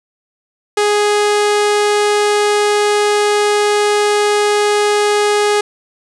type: tone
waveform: sawtooth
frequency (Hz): 415.3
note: G#4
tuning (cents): 0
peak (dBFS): -7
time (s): 0.77-5.61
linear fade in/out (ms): 5
effects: resampled to 24000 Hz + 7-bit